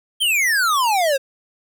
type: exponential sweep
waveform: square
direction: down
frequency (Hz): 3225 to 522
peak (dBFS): -16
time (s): 0.2-1.18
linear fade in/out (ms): 20
effects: none

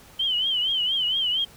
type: tone with vibrato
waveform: sine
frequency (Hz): 3064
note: G7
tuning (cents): -40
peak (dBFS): -21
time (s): 0.19-1.45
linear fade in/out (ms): 10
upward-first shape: triangle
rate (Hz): 4.3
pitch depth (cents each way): 120
effects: pink hiss -50 dBFS RMS until 1.56 s

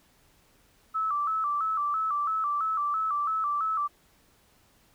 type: tone with vibrato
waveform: sine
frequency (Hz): 1233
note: D#6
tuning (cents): -16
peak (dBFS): -25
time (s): 0.94-3.88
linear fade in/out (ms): 20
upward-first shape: square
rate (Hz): 3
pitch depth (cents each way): 94
effects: pink hiss -63 dBFS RMS until 4.94 s

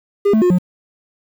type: tone with pitch steps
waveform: triangle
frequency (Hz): 404.1 / 218.5 / 358.8 / 179.7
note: G#4 / A3 / F4 / F3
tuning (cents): -47 / -12 / +47 / +50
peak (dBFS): -8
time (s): 0.25-0.586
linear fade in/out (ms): 10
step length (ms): 84
effects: 7-bit

